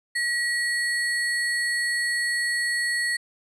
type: tone with sample-and-hold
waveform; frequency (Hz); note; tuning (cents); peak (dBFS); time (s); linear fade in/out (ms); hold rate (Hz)
sine; 1918; A#6; +49; -22; 0.15-3.17; 10; 6300
effects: resampled to 24000 Hz